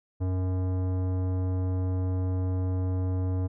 sine tone with tanh clipping, 92.5 Hz, F#2, in tune, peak -27 dBFS, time 0.2-3.48 s, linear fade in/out 20 ms, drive 16 dB, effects none

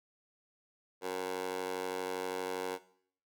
15% pulse tone with high-pass filter, 92.5 Hz, F#2, in tune, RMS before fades -37 dBFS, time 1.01-2.79 s, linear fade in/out 50 ms, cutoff 500 Hz, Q 3.5, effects noise-tail reverb RT60 0.6 s tail -17 dB re dry

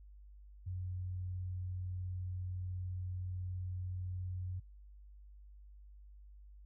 sine tone, 91.4 Hz, F#2, 21 cents flat, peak -38 dBFS, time 0.66-4.6 s, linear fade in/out 10 ms, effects noise-tail reverb RT60 0.2 s tail -22 dB re dry + added 50 Hz sine -53 dBFS peak until 6.65 s

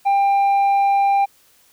sine tone with tanh clipping, 795 Hz, G5, 24 cents sharp, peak -14 dBFS, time 0.05-1.26 s, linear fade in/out 20 ms, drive 4 dB, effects white hiss -55 dBFS RMS until 1.72 s

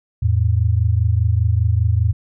sine tone pair together, 84.99 / 110 Hz, F2 / A2, -47 / 0 cents, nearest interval major third, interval 447 cents, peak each -16 dBFS, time 0.22-2.13 s, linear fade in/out 10 ms, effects none

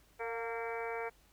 harmonic tone with a mistuned harmonic, 229.4 Hz, A#3, 28 cents flat, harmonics 2 / 3 / 4 / 5 / 6 / 7 / 8 / 9 / 10, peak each -39 / -44 / -44 / -52 / -47 / -49 / -51 / -51 / -46 dBFS, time 0.19-1.1 s, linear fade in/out 20 ms, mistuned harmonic 3, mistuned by +33 cents, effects added 50 Hz sine -67 dBFS peak until 1.32 s + pink hiss -67 dBFS RMS until 1.32 s

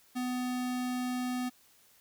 square tone, 250 Hz, B3, 21 cents sharp, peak -32 dBFS, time 0.15-1.5 s, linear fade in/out 20 ms, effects white hiss -63 dBFS RMS until 2 s

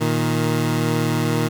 20% pulse tone pair together, 117.3 / 155.65 Hz, A#2 / D#3, +11 / +1 cents, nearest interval perfect fourth, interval 490 cents, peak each -16 dBFS, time 0-1.49 s, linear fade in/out 20 ms, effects none

